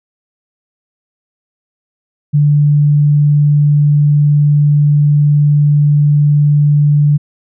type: tone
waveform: sine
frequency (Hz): 146.83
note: D3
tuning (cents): 0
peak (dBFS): -6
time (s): 2.33-7.18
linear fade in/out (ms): 20
effects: none